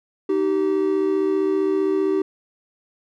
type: tone pair together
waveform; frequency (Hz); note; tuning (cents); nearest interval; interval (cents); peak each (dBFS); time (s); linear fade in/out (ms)
triangle; 310.3 / 385.6; D#4 / G4; -5 / -28; major third; 377; -21 / -17; 0.29-2.22; 5
effects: none